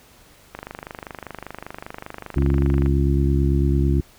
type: click train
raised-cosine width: 0.5 ms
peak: -17 dBFS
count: 59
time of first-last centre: 0.55-2.861 s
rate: 25.1 Hz
type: harmonic tone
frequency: 69 Hz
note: C#2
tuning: 7 cents flat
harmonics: 1 / 2 / 3 / 4 / 5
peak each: -18 / -21 / -28 / -26 / -26 dBFS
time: 2.36-4.01 s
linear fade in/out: 5 ms
effects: pink hiss -51 dBFS RMS until 4.18 s